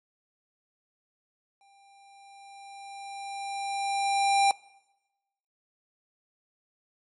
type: tone with exponential growth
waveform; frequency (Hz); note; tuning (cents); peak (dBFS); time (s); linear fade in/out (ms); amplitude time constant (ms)
square; 794; G5; +22; -19; 1.61-4.51; 1; 630
effects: noise-tail reverb RT60 1.0 s tail -23 dB re dry + MP3 48 kbps